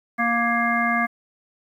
harmonic tone with a mistuned harmonic, 234.5 Hz, A#3, 11 cents sharp, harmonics 1 / 3 / 5 / 7 / 9, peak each -25 / -25 / -25 / -25 / -25 dBFS, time 0.18-1.07 s, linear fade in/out 20 ms, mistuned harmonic 7, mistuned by +16 cents, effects 9-bit

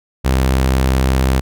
sawtooth tone, 65.41 Hz, C2, in tune, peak -8 dBFS, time 0.24-1.41 s, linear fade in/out 20 ms, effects none

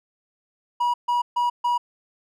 triangle tone bursts, 966 Hz, B5, 39 cents flat, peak -17 dBFS, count 4, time 0.8-1.78 s, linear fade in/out 10 ms, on 140 ms, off 140 ms, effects none

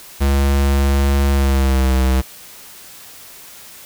square tone with pitch glide, 69.3 to 65.03 Hz, C#2 to C2, 0 to -10 cents, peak -13 dBFS, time 0.2-2.22 s, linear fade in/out 20 ms, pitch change -110 cents, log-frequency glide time 1.31-1.93 s, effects white hiss -39 dBFS RMS until 3.85 s

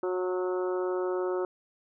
harmonic tone with a mistuned harmonic, 182.7 Hz, F#3, 22 cents flat, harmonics 2 / 3 / 4 / 5 / 6 / 7 / 8, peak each -28 / -35 / -43 / -41 / -45 / -41 / -49 dBFS, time 0.03-1.45 s, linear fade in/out 2 ms, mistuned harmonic 7, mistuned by +16 cents, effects none

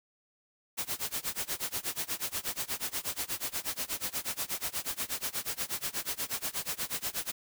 white noise with tremolo, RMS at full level -32 dBFS, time 0.77-7.32 s, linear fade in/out 20 ms, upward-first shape sine, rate 8.3 Hz, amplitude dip 95%, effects none

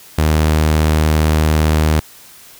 sawtooth tone, 77.6 Hz, D#2, 4 cents flat, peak -7 dBFS, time 0.18-2 s, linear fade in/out 5 ms, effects white hiss -41 dBFS RMS until 2.59 s

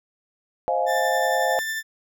sine chord, F minor seventh, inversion second, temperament just, 523.8 / 628.6 / 698.5 / 838.1 Hz, C5 / Eb5 / F5 / Ab5, +2 / +18 / 0 / +16 cents, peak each -25 / -27 / -24 / -26 dBFS, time 0.68-1.59 s, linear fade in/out 0 ms
40% pulse tone with tremolo, 1774 Hz, A6, 14 cents sharp, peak -24 dBFS, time 0.86-1.83 s, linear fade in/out 50 ms, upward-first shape sine, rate 11 Hz, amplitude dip 25%
effects none

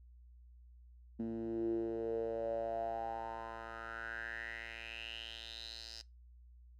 10% pulse tone with band-pass filter sweep, 113.7 Hz, A#2, 43 cents flat, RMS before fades -41 dBFS, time 1.19-6.02 s, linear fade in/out 10 ms, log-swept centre 250 to 5000 Hz, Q 6.5, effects noise-tail reverb RT60 0.2 s tail -20 dB re dry + added 60 Hz sine -56 dBFS peak until 6.79 s

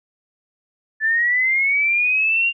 sine linear sweep, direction up, 1741 to 2794 Hz, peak -15 dBFS, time 1-2.53 s, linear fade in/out 50 ms, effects none

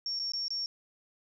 sine tone with dropouts, 5500 Hz, F8, 27 cents flat, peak -31 dBFS, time 0.06-0.66 s, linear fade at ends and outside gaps 1 ms, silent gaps 0.191-0.197 / 0.32-0.335 / 0.482-0.505 s, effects 11-bit

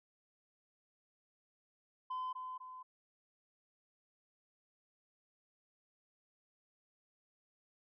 sine tone with echo, 1021 Hz, C6, 43 cents flat, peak -35 dBFS, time 2.1-2.33 s, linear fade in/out 10 ms, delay 250 ms, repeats 2, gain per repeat -6 dB, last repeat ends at 2.83 s, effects tanh soft clip ceiling -36 dBFS

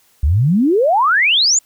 sine exponential sweep, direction up, 64.8 to 7350 Hz, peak -10 dBFS, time 0.23-1.59 s, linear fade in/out 5 ms, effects white hiss -55 dBFS RMS until 1.65 s

